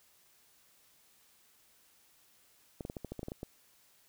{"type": "clicks", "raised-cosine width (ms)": 2, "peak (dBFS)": -26, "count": 11, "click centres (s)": [2.808, 2.851, 2.899, 2.968, 3.047, 3.12, 3.193, 3.231, 3.284, 3.319, 3.431], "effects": ["white hiss -66 dBFS RMS until 4.08 s"]}